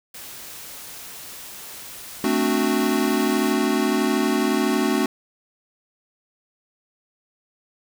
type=noise; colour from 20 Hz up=white; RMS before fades=-38 dBFS; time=0.14-3.53 s; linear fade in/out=5 ms
type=chord; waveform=square; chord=D dominant seventh; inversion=second; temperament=equal; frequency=220 / 261.6 / 293.7 / 370 Hz; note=A3 / C4 / D4 / F#4; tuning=0 / 0 / 0 / 0 cents; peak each=-25 dBFS; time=2.24-5.06 s; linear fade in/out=2 ms
effects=none

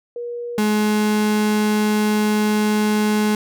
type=tone pair in turn; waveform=sine / 35% pulse; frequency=478.2 / 211.8 Hz; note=A#4 / G#3; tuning=+44 / +34 cents; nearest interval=octave + major second; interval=1410 cents; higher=first; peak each=-25 / -14 dBFS; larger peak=second; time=0.16-0.58 / 0.58-3.35 s; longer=second; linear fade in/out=2 ms; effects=none

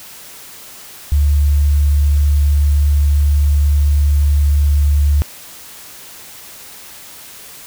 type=tone; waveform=sine; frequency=72.5 Hz; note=D2; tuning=22 cents flat; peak=-9 dBFS; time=1.12-5.22 s; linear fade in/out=0 ms; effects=white hiss -36 dBFS RMS until 7.66 s

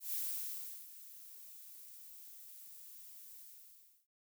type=noise with ADSR envelope; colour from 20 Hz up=violet; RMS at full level=-38 dBFS; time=0-4.07 s; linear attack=130 ms; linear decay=730 ms; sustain=-16 dB; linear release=690 ms; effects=noise-tail reverb RT60 0.1 s tail -23 dB re dry

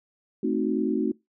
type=chord; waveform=sine; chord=A diminished seventh; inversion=none; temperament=equal; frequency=220 / 261.6 / 311.1 / 370 Hz; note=A3 / C4 / Eb4 / Gb4; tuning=0 / 0 / 0 / 0 cents; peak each=-28 dBFS; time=0.43-1.12 s; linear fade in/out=5 ms; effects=noise-tail reverb RT60 0.2 s tail -23 dB re dry

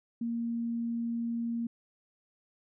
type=tone; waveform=sine; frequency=233.1 Hz; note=A#3; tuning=in tune; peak=-30 dBFS; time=0.21-1.67 s; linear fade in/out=5 ms; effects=none

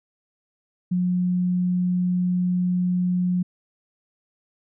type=tone; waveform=sine; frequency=180 Hz; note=F#3; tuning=47 cents flat; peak=-19 dBFS; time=0.91-3.43 s; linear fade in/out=10 ms; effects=none

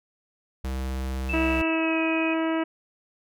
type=tone; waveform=square; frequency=65.41 Hz; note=C2; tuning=in tune; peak=-28 dBFS; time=0.64-1.62 s; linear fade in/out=5 ms
type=tone with pitch glide; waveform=sine; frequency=2637 to 2511 Hz; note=E7 to D#7; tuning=0 to +15 cents; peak=-28 dBFS; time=1.29-2.34 s; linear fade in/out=5 ms; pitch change=-85 cents; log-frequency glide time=1.66-2.01 s
type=harmonic tone; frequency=323.6 Hz; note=E4; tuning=32 cents flat; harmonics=1 / 2 / 3 / 4 / 5 / 6 / 7 / 8 / 9; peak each=-24 / -30 / -34 / -36 / -38 / -40 / -41 / -42 / -43 dBFS; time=1.33-2.64 s; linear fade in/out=10 ms
effects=none

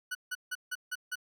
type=tone bursts; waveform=40% pulse; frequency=1480 Hz; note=F#6; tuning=in tune; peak=-32 dBFS; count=6; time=0.11-1.156 s; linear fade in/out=10 ms; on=41 ms; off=160 ms; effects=none

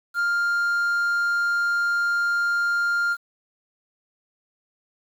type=tone with quantisation; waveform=triangle; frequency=1400 Hz; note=F6; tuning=4 cents sharp; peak=-18 dBFS; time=0.14-3.17 s; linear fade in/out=50 ms; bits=8; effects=none

